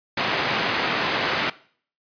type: band-pass noise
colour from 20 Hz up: white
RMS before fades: -24 dBFS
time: 0.17-1.5 s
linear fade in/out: 5 ms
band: 140 to 2600 Hz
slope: 12 dB/octave
effects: noise-tail reverb RT60 0.5 s tail -19 dB re dry + resampled to 11025 Hz